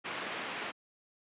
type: low-pass noise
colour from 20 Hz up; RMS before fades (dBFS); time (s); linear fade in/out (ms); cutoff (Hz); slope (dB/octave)
white; -39; 0.04-0.72; 20; 2900; 24
effects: high-pass 200 Hz 12 dB/octave + resampled to 8000 Hz